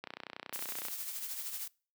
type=click train; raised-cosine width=0.3 ms; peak=-25 dBFS; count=27; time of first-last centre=0.04-0.884 s; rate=30.8 Hz
type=noise with tremolo; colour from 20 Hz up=blue; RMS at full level=-38 dBFS; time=0.53-1.68 s; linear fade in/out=5 ms; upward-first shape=triangle; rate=13 Hz; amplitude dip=55%
effects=noise-tail reverb RT60 0.4 s tail -25 dB re dry + high-pass 200 Hz 12 dB/octave